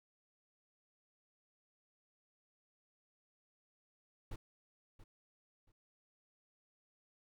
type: noise with echo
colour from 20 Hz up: brown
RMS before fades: -43 dBFS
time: 4.31-4.36 s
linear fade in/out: 5 ms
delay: 680 ms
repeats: 2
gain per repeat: -13 dB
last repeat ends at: 5.72 s
effects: none